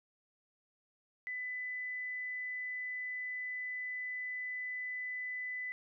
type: tone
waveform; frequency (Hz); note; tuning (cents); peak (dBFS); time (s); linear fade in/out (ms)
sine; 2000; B6; +21; -37; 1.27-5.72; 0
effects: none